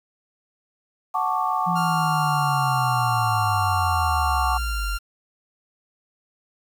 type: chord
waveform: sine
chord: D major seventh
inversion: first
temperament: equal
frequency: 740 / 880 / 1108.7 / 1174.7 Hz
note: F#5 / A5 / C#6 / D6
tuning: 0 / 0 / 0 / 0 cents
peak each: -26 dBFS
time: 1.14-4.58 s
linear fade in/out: 10 ms
type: linear sweep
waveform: sine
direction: down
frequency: 174.61 to 44.89 Hz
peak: -24 dBFS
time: 1.66-4.98 s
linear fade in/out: 20 ms
type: tone with pitch glide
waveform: sawtooth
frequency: 1396.9 to 1388.1 Hz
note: F6 to F6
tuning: 0 to -11 cents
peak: -25 dBFS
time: 1.75-4.99 s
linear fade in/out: 20 ms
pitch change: -11 cents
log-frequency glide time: 1.9-3.23 s
effects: 8-bit